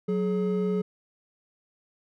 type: tone pair together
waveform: triangle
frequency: 185 / 423.1 Hz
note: F#3 / G#4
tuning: 0 / +32 cents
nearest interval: octave + major second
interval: 1432 cents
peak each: -24 / -25 dBFS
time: 0.08-0.82 s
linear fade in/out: 10 ms
effects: none